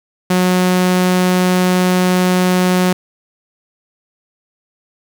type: tone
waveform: sawtooth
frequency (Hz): 182.3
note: F#3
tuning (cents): -25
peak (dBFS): -7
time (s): 0.3-2.93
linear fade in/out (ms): 5
effects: 7-bit